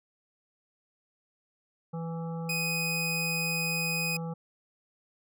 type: harmonic tone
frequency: 165.4 Hz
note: E3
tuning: 6 cents sharp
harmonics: 1 / 3 / 5 / 7 / 8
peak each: -33 / -41 / -44 / -51 / -53 dBFS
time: 1.93-4.34 s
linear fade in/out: 10 ms
type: tone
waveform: sawtooth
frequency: 2500 Hz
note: D#7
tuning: 8 cents sharp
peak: -26 dBFS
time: 2.49-4.17 s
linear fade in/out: 5 ms
effects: none